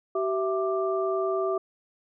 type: tone cluster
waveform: sine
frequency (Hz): 383.1 / 660 / 1180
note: G4 / E5 / D6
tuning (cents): -40 / +2 / +8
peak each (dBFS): -26 / -29 / -32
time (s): 0.15-1.58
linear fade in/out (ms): 5
effects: none